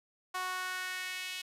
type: tone with high-pass filter sweep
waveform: sawtooth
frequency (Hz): 368.7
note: F#4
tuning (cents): -6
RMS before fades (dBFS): -38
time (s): 0.34-1.42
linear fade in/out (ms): 10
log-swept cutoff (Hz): 1000 to 2800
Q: 2.2
effects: resampled to 32000 Hz + 11-bit